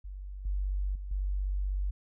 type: tone with level steps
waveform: sine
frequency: 48.06 Hz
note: G1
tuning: 34 cents flat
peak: -38 / -28 / -36 / -28 dBFS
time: 0.04-1.91 s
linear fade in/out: 10 ms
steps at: 0.45 / 0.95 / 1.11 s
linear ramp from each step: 5 ms
effects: none